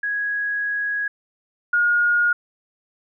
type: tone pair in turn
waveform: sine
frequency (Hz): 1661.2 / 1431.4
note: G#6 / F6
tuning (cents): 0 / +42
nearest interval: minor third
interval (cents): 258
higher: first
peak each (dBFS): -21 / -15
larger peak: second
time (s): 0.03-1.08 / 1.73-2.33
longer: first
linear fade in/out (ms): 5
effects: none